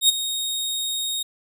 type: tone with ADSR envelope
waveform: sawtooth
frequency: 3730 Hz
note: A#7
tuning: in tune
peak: -8 dBFS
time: 0.01-1.23 s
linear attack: 80 ms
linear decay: 15 ms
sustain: -13 dB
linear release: 8 ms
effects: none